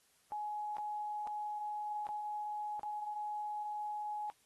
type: tone with dropouts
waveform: sine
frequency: 840 Hz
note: G#5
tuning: 19 cents sharp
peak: -37 dBFS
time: 0.32-4.3 s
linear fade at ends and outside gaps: 0 ms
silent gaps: 0.768-0.783 / 1.27-1.274 / 2.068-2.089 / 2.795-2.832 s
effects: white hiss -71 dBFS RMS until 4.45 s + AAC 32 kbps